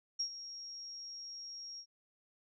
sine tone with ADSR envelope, 5588 Hz, F8, in tune, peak -31 dBFS, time 0.19-1.86 s, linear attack 13 ms, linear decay 84 ms, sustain -13 dB, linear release 72 ms, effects none

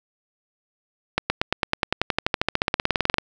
accelerating click train, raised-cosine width 0.3 ms, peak -3 dBFS, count 28, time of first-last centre 1.18-3.184 s, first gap 120 ms, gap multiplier 0.96, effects none

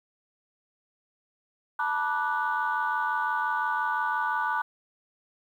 sine chord, B minor seventh, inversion third, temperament equal with one note detuned, 880 / 965.8 / 1174.7 / 1480 Hz, A5 / B5 / D6 / F#6, 0 / -39 / 0 / 0 cents, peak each -30 / -30 / -31 / -29 dBFS, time 1.79-4.62 s, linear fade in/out 5 ms, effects tanh soft clip ceiling -17 dBFS + 10-bit

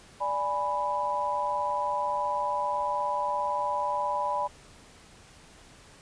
sine chord, G# diminished, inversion second, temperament equal, 587.3 / 830.6 / 987.8 Hz, D5 / G#5 / B5, 0 / 0 / 0 cents, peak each -33 / -32 / -28 dBFS, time 0.2-4.48 s, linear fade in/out 20 ms, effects pink hiss -53 dBFS RMS until 6.01 s + resampled to 22050 Hz

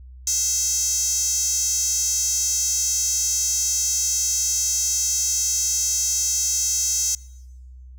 square tone with high-pass filter, 294.4 Hz, D4, 4 cents sharp, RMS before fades -22 dBFS, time 0.27-7.15 s, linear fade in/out 2 ms, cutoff 6300 Hz, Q 8.8, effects noise-tail reverb RT60 1.0 s tail -22 dB re dry + added 63 Hz sine -39 dBFS peak until 7.98 s

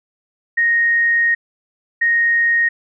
sine tone bursts at uneven times, 1864.7 Hz, A#6, in tune, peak -12 dBFS, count 2, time 0.57-1.35 / 2.01-2.69 s, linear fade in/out 10 ms, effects none

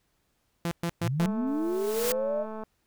sawtooth tone bursts, 170 Hz, F3, 46 cents flat, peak -23 dBFS, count 4, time 0.65-1.258 s, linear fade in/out 0 ms, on 62 ms, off 120 ms
sine linear sweep, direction up, 94.3 to 630 Hz, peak -26 dBFS, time 1.01-2.46 s, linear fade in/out 50 ms
click train, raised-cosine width 1 ms, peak -26 dBFS, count 314, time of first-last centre 1.2-2.636 s, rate 218 Hz
white noise with exponential growth, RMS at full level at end -28 dBFS, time 1.47-2.12 s, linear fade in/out 2 ms, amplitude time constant 140 ms
effects pink hiss -73 dBFS RMS until 2.86 s

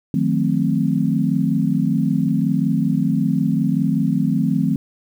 sine chord, D# diminished seventh, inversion none, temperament equal with one note detuned, 155.56 / 180.88 / 220 / 261.6 Hz, D#3 / F#3 / A3 / C4, 0 / -39 / 0 / 0 cents, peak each -21 dBFS, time 0.14-4.76 s, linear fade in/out 2 ms, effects 8-bit

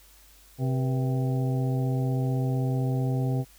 harmonic tone with a mistuned harmonic, 130.81 Hz, C3, in tune, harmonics 1 / 2 / 3 / 4 / 5 / 6, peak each -24 / -32 / -37 / -38 / -41 / -41 dBFS, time 0.58-3.45 s, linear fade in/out 50 ms, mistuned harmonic 4, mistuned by -120 cents, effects added 50 Hz sine -56 dBFS peak until 3.58 s + white hiss -56 dBFS RMS until 3.58 s

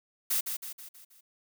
blue noise with echo, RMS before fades -28 dBFS, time 0.3-0.41 s, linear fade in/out 10 ms, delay 160 ms, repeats 5, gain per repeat -6 dB, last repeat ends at 1.21 s, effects none

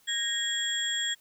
sine tone cluster, 1636 / 1868 / 3318 / 7470 Hz, G#6 / A#6 / G#7 / A#8, -26 / +3 / -2 / +3 cents, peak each -38 / -34 / -29 / -35 dBFS, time 0.07-1.15 s, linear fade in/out 20 ms, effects white hiss -63 dBFS RMS until 1.2 s

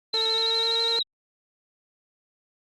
sine tone with vibrato, 3951 Hz, B7, in tune, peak -22 dBFS, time 0.13-1.03 s, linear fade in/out 10 ms, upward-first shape square, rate 12 Hz, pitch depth 55 cents each way
sawtooth tone with pitch glide, 445.9 to 458.4 Hz, A4 to A#4, +23 to -29 cents, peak -25 dBFS, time 0.14-0.99 s, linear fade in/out 0 ms, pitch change +48 cents, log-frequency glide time 0.27-0.84 s
effects low-pass 8000 Hz 12 dB/octave + Opus 48 kbps

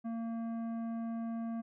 triangle tone with tanh clipping, 228.9 Hz, A#3, 31 cents flat, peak -37 dBFS, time 0.04-1.62 s, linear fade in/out 20 ms, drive 15 dB, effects none

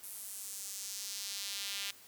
sawtooth tone with high-pass filter sweep, 199.3 Hz, G3, 29 cents sharp, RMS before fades -42 dBFS, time 0.03-1.91 s, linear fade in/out 5 ms, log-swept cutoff 11000 to 3000 Hz, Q 1.4, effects white hiss -57 dBFS RMS until 2.07 s + high-pass 60 Hz 12 dB/octave

